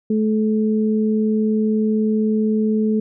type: tone pair together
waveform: sine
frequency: 216.1 / 432.2 Hz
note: A3 / A4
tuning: -31 / -31 cents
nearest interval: octave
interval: 1200 cents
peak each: -16 / -22 dBFS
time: 0.1-3 s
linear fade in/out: 5 ms
effects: none